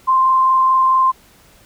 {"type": "tone with frequency modulation", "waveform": "sine", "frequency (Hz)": 1046.5, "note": "C6", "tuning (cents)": 0, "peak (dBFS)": -10, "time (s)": [0.07, 1.12], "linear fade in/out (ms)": 20, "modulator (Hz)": 24.6, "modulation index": 0.39, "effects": ["pink hiss -49 dBFS RMS until 1.65 s"]}